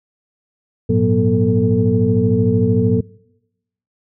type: tone cluster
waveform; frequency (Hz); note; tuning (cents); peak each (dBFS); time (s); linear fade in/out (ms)
sine; 102.1 / 115.3 / 182.5 / 241.2 / 444.8; G#2 / A#2 / F#3 / B3 / A4; -29 / -19 / -24 / -41 / +19; -18; 0.89-3.01; 10
effects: noise-tail reverb RT60 0.9 s tail -24 dB re dry + tanh soft clip ceiling -1 dBFS